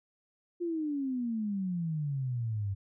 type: exponential sweep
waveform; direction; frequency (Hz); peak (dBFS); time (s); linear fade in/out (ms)
sine; down; 353.7 to 96; -30; 0.6-2.75; 20
effects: none